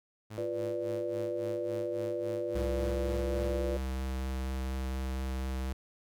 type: tone with tremolo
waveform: sawtooth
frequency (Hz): 107.6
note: A2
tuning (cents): -38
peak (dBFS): -36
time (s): 0.3-3.6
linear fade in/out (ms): 10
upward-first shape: sine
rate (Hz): 3.6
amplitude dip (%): 80
type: chord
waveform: sine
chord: B diminished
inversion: second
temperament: equal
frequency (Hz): 349.2 / 493.9 / 587.3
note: F4 / B4 / D5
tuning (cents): 0 / 0 / 0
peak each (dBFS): -36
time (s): 0.38-3.77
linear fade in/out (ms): 0
type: tone with vibrato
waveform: square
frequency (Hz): 65.41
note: C2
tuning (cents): 0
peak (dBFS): -33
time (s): 2.55-5.73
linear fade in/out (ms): 5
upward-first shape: triangle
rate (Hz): 4.2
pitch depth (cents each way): 11
effects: none